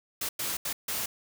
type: noise bursts at uneven times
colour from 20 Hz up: white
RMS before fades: -32 dBFS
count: 4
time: 0.21-0.29 / 0.39-0.57 / 0.65-0.73 / 0.88-1.06 s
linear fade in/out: 5 ms
effects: none